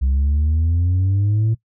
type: exponential sweep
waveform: sine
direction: up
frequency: 64.7 to 113.7 Hz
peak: -12 dBFS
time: 0.01-1.55 s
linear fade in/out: 20 ms
effects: noise-tail reverb RT60 0.1 s tail -19 dB re dry + tanh soft clip ceiling -13 dBFS